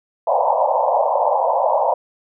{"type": "band-pass noise", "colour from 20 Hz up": "pink", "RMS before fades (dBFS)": -17, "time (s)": [0.27, 1.94], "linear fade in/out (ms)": 5, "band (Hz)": [520, 1000], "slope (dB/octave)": 96, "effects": []}